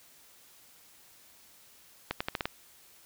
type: accelerating click train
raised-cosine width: 0.3 ms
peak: -14 dBFS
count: 6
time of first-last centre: 2.11-2.455 s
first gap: 95 ms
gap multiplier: 0.84
effects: white hiss -58 dBFS RMS until 3.05 s